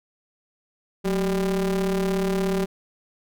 square ring-modulated tone, 100.8 Hz, G2, 49 cents sharp, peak -19 dBFS, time 1.04-2.66 s, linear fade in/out 20 ms, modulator 284 Hz, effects none

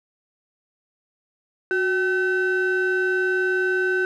triangle ring-modulated tone, 578 Hz, D5, 28 cents flat, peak -14 dBFS, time 1.71-4.05 s, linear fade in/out 0 ms, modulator 947 Hz, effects none

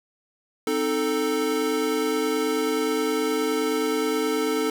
square chord, A diminished, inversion first, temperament equal, 261.6 / 311.1 / 440 Hz, C4 / Eb4 / A4, 0 / 0 / 0 cents, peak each -30 / -28 / -25 dBFS, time 0.67-4.7 s, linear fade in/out 2 ms, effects none

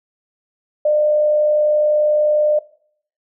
sine tone with frequency modulation, 602 Hz, D5, 43 cents sharp, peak -12 dBFS, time 0.85-2.59 s, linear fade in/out 5 ms, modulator 51.4 Hz, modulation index 0.22, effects noise-tail reverb RT60 0.6 s tail -20 dB re dry

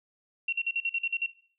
sine tone bursts, 2735 Hz, F7, 37 cents flat, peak -25 dBFS, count 9, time 0.48-1.263 s, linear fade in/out 5 ms, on 47 ms, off 45 ms, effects noise-tail reverb RT60 0.5 s tail -17 dB re dry

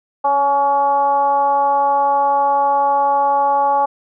sine tone with frequency modulation, 844 Hz, G#5, 28 cents sharp, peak -12 dBFS, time 0.24-3.86 s, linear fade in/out 10 ms, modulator 284 Hz, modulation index 0.74, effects none

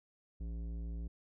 triangle tone with tanh clipping, 56.7 Hz, A#1, 47 cents flat, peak -40 dBFS, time 0.4-1.08 s, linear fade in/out 10 ms, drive 17 dB, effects none

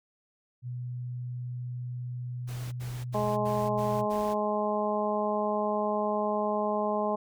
sine tone, 123.4 Hz, B2, 1 cent flat, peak -33 dBFS, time 0.62-4.07 s, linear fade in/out 50 ms
pink noise bursts, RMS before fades -46 dBFS, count 6, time 2.47-4.345 s, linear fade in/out 20 ms, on 250 ms, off 75 ms
harmonic tone, 210 Hz, G#3, 19 cents sharp, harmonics 1 / 2 / 3 / 4 / 5, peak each -33 / -33 / -30 / -33 / -34 dBFS, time 3.14-7.16 s, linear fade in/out 10 ms
effects none

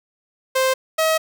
sawtooth tone pair in turn, 523.3 / 638.2 Hz, C5 / D#5, 0 / +44 cents, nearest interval minor third, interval 344 cents, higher second, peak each -12 dBFS, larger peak neither, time 0.55-0.74 / 0.98-1.18 s, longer second, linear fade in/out 10 ms, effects none

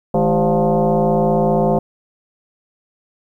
sine tone with frequency modulation, 154.4 Hz, D#3, 13 cents flat, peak -12 dBFS, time 0.14-1.79 s, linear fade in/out 5 ms, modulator 182 Hz, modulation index 3.5, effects 9-bit

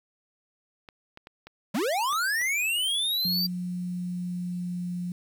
clicks, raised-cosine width 0.3 ms, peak -28 dBFS, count 6, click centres 0.888 / 1.174 / 1.271 / 1.47 / 2.127 / 2.415 s
square linear sweep, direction up, 170 to 4725 Hz, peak -25 dBFS, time 1.74-3.47 s, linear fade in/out 10 ms
sine tone with pitch glide, 179.2 to 177.24 Hz, F3 to F3, +45 to +26 cents, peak -29 dBFS, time 3.25-5.12 s, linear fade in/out 2 ms, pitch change -19 cents, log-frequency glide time 3.53-5 s
effects 9-bit

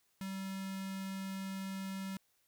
square tone with notch filter, 192.6 Hz, G3, 30 cents flat, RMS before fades -41 dBFS, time 0.21-2.17 s, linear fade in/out 2 ms, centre 460 Hz, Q 0.63, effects white hiss -75 dBFS RMS until 2.47 s

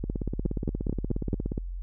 two click trains, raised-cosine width 3 ms, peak -14 / -17 dBFS, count 5 / 27, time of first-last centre 0.46-1.331 / 0.04-1.578 s, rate 4.59 / 16.9 Hz, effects added 44 Hz sine -32 dBFS peak until 1.82 s

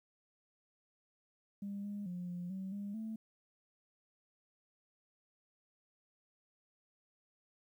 sine tone with pitch steps, 200.7 / 204.2 / 178.2 / 176.6 / 190.5 / 202.1 / 220.8 Hz, G3 / G#3 / F3 / F3 / G3 / G#3 / A3, +41 / -29 / +35 / +20 / -49 / -47 / +6 cents, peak -38 dBFS, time 1.62-3.16 s, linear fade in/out 5 ms, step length 220 ms, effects tanh soft clip ceiling -35 dBFS + 12-bit

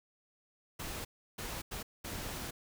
pink noise bursts at uneven times, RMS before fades -41 dBFS, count 4, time 0.79-1.05 / 1.38-1.62 / 1.71-1.83 / 2.04-2.51 s, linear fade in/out 10 ms, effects none

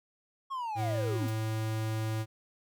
triangle linear sweep, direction down, 1105 to 231.1 Hz, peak -31 dBFS, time 0.5-1.28 s, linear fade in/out 20 ms
square tone, 110 Hz, A2, in tune, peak -31 dBFS, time 0.75-2.26 s, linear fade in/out 50 ms
white noise with exponential decay, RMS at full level -41 dBFS, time 1.28-1.36 s, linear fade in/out 5 ms, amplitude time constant 16 ms
effects none

